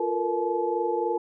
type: tone cluster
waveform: sine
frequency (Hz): 349.4 / 453.3 / 476.7 / 860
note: F4 / A#4 / A#4 / A5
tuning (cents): +1 / -48 / +39 / -40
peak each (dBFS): -29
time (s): 0-1.18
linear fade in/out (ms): 5
effects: none